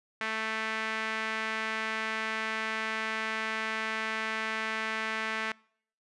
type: tone with band-pass filter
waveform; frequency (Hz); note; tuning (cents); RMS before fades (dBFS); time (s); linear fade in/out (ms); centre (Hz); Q
sawtooth; 220; A3; 0; -33; 0.21-5.52; 2; 1900; 1.9
effects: noise-tail reverb RT60 0.6 s tail -25 dB re dry + resampled to 24000 Hz